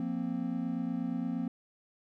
triangle chord, F suspended fourth, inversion none, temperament equal, 174.61 / 233.1 / 261.6 Hz, F3 / Bb3 / C4, 0 / 0 / 0 cents, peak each -35 / -33 / -33 dBFS, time 0-1.48 s, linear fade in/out 2 ms, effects none

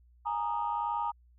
sine chord, Ab suspended second, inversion none, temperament equal with one note detuned, 830.6 / 932.3 / 1236.6 Hz, Ab5 / Bb5 / Eb6, 0 / 0 / -11 cents, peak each -34 / -31 / -36 dBFS, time 0.25-1.12 s, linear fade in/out 20 ms, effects tanh soft clip ceiling -21 dBFS + added 60 Hz sine -58 dBFS peak until 1.38 s

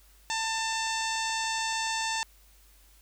harmonic tone, 893 Hz, A5, 25 cents sharp, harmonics 1 / 2 / 3 / 4 / 5 / 6 / 7 / 8 / 9, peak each -32 / -35 / -37 / -38 / -39 / -40 / -40 / -41 / -42 dBFS, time 0.3-2.23 s, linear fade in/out 0 ms, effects added 50 Hz sine -57 dBFS peak until 3.01 s + white hiss -61 dBFS RMS until 3.01 s

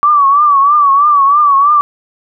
sine tone with vibrato, 1147 Hz, D6, 41 cents flat, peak -5 dBFS, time 0.03-1.81 s, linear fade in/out 0 ms, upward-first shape triangle, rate 3.1 Hz, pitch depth 100 cents each way, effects none

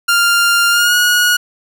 sawtooth tone with pitch glide, 1396.9 to 1451.2 Hz, F6 to F#6, 0 to -34 cents, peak -6 dBFS, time 0.08-1.37 s, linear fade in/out 10 ms, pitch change +66 cents, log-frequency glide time 0.7-0.95 s, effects none

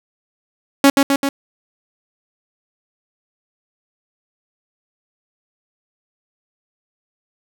sawtooth tone with echo, 277.2 Hz, C#4, in tune, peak -3 dBFS, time 0.84-0.9 s, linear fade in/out 2 ms, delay 130 ms, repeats 3, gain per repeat -3 dB, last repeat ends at 1.29 s, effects none

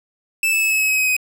45% pulse tone with pitch steps, 2637 / 2619 / 2601 / 2583 / 2565 / 2547 / 2530 / 2512 Hz, E7 / E7 / E7 / E7 / E7 / D#7 / D#7 / D#7, 0 / -12 / -24 / -36 / -48 / +40 / +28 / +16 cents, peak -15 dBFS, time 0.43-1.166 s, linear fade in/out 2 ms, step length 92 ms, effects none

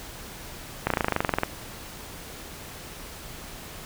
slowing click train, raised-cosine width 0.5 ms, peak -7 dBFS, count 15, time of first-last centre 0.87-1.434 s, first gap 33 ms, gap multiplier 1.03, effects pink hiss -41 dBFS RMS until 3.85 s

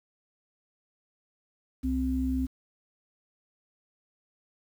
sine tone pair together, 65.05 / 260.2 Hz, C2 / C4, -9 / -9 cents, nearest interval 2 octaves, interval 2400 cents, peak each -30 / -27 dBFS, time 1.83-2.47 s, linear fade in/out 20 ms, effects 9-bit

